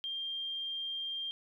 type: tone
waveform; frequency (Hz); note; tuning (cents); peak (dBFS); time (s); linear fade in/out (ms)
sine; 3191; G7; +30; -35; 0.04-1.31; 0
effects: 12-bit